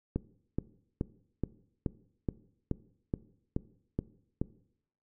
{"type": "click train", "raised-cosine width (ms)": 3, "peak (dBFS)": -17, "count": 11, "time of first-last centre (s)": [0.16, 4.415], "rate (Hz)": 2.35, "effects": ["noise-tail reverb RT60 0.7 s tail -19 dB re dry"]}